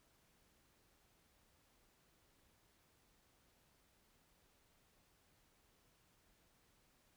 silence, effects pink hiss -74 dBFS RMS until 7.16 s

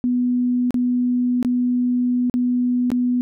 sine tone with dropouts, 246.9 Hz, B3, in tune, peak -16 dBFS, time 0.04-3.21 s, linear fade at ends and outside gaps 0 ms, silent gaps 0.707-0.743 / 1.428-1.448 / 2.298-2.34 / 2.903-2.917 s, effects none

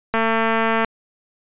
click train, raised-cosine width 0.5 ms, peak -5 dBFS, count 160, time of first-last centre 0.14-0.847 s, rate 225 Hz, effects resampled to 8000 Hz

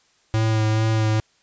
square tone with vibrato, 109.8 Hz, A2, 3 cents flat, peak -18 dBFS, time 0.34-1.2 s, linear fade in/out 0 ms, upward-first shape sine, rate 2.3 Hz, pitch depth 19 cents each way, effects white hiss -61 dBFS RMS until 1.42 s + resampled to 16000 Hz

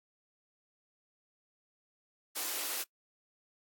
white high-pass noise, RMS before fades -36 dBFS, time 2.35-2.84 s, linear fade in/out 20 ms, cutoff 270 Hz, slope 96 dB/octave, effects noise-tail reverb RT60 0.1 s tail -23 dB re dry + AAC 64 kbps

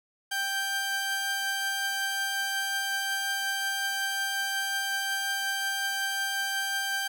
sawtooth tone pair together, 785 / 1575.5 Hz, G5 / G6, +2 / +8 cents, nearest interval octave, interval 1206 cents, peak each -32 / -25 dBFS, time 0.31-7.08 s, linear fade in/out 10 ms, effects none

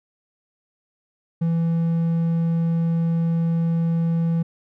triangle tone, 166.3 Hz, E3, 16 cents sharp, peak -16 dBFS, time 1.41-4.43 s, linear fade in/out 10 ms, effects none

